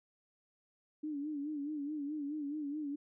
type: tone with vibrato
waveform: sine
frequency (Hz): 294.3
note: D4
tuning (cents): +4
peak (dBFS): -36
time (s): 1.03-2.96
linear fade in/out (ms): 10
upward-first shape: sine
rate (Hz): 4.7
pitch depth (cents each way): 85
effects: none